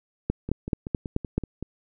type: two click trains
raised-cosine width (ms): 3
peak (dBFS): -10 / -19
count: 6 / 7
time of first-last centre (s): 0.3-1.38 / 0.49-1.626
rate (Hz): 4.63 / 5.28
effects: none